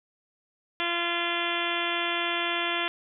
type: harmonic tone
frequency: 343.7 Hz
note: F4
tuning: 28 cents flat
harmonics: 1 / 2 / 3 / 4 / 5 / 6 / 7 / 8 / 9 / 10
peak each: -35 / -35 / -35 / -35 / -35 / -35 / -35 / -35 / -35 / -35 dBFS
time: 0.8-2.88 s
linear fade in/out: 0 ms
effects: none